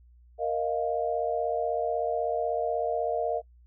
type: chord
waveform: sine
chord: Bb suspended fourth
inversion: none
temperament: equal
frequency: 466.2 / 622.3 / 698.5 Hz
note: Bb4 / Eb5 / F5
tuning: 0 / 0 / 0 cents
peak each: -30 dBFS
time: 0.38-3.42 s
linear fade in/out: 50 ms
effects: noise-tail reverb RT60 0.1 s tail -23 dB re dry + added 60 Hz sine -53 dBFS peak until 3.66 s